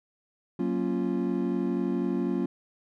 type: chord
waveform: triangle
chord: Gb major seventh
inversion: none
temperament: equal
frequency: 185 / 233.1 / 277.2 / 349.2 Hz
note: Gb3 / Bb3 / Db4 / F4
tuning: 0 / 0 / 0 / 0 cents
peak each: -29 dBFS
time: 0.59-2.46 s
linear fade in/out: 5 ms
effects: none